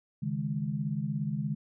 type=chord; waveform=sine; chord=C# suspended second; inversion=none; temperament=equal; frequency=138.59 / 155.56 / 207.7 Hz; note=C#3 / D#3 / G#3; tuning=0 / 0 / 0 cents; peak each=-34 / -33 / -34 dBFS; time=0.22-1.55 s; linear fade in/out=10 ms; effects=none